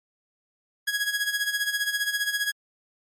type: tone with tremolo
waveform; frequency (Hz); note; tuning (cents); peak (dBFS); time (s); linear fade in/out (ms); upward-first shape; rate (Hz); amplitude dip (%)
sawtooth; 1661; G#6; 0; -18; 0.87-2.52; 10; sine; 15; 70
effects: MP3 64 kbps